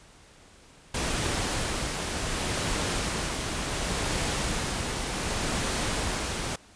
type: noise with tremolo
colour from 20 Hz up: pink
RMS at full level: -28 dBFS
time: 0.94-6.56 s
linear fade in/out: 5 ms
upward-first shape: sine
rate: 0.68 Hz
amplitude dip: 30%
effects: pink hiss -54 dBFS RMS until 6.75 s + resampled to 22050 Hz